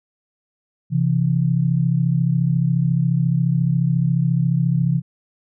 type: tone pair together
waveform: sine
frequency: 132.45 / 166.7 Hz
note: C3 / E3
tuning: +22 / +20 cents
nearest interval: major third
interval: 398 cents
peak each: -18 dBFS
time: 0.9-5.02 s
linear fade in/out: 50 ms
effects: none